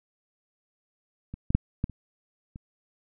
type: clicks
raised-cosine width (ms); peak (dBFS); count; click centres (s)
5; -24 / -15 / -7 / -13 / -29 / -28; 6; 1.34 / 1.505 / 1.55 / 1.841 / 1.897 / 2.559
effects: none